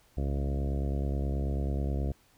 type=harmonic tone with a mistuned harmonic; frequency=69.3 Hz; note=C#2; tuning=in tune; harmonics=1 / 2 / 3 / 4 / 5 / 6 / 7 / 8 / 9 / 10; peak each=-29 / -35 / -39 / -41 / -43 / -45 / -46 / -47 / -48 / -49 dBFS; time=0.17-2.12 s; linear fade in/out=5 ms; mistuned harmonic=1; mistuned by=-30 cents; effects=pink hiss -64 dBFS RMS until 2.37 s